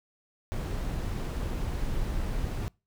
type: noise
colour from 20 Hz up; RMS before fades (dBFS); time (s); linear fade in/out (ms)
brown; -31; 0.52-2.68; 0
effects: noise-tail reverb RT60 0.3 s tail -26 dB re dry